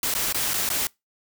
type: noise with dropouts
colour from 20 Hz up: white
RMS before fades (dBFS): -25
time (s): 0.03-0.87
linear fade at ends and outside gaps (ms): 1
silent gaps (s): 0.14-0.15 / 0.325-0.345 / 0.535-0.54 / 0.69-0.701
effects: noise-tail reverb RT60 0.2 s tail -24 dB re dry